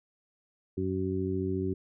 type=harmonic tone; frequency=94 Hz; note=F#2; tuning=28 cents sharp; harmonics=1 / 2 / 3 / 4; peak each=-34 / -35 / -34 / -32 dBFS; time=0.77-1.74 s; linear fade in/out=10 ms; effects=none